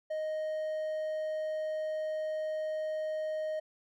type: tone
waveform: triangle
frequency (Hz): 622.3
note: D#5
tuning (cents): 0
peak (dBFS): -30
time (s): 0.1-3.6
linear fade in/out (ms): 10
effects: none